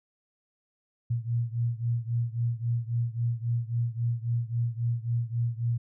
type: beating tone pair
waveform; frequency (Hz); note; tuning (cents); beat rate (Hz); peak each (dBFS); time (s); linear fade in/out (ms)
sine; 116.54 / 120.24; A#2 / B2; 0 / -46; 3.7; -28 / -30; 1.1-5.78; 10
effects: none